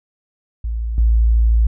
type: tone with level steps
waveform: sine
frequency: 56.4 Hz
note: A1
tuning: 44 cents sharp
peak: -19 / -10 dBFS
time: 0.64-1.67 s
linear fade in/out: 5 ms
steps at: 0.98 s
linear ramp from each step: 2 ms
effects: none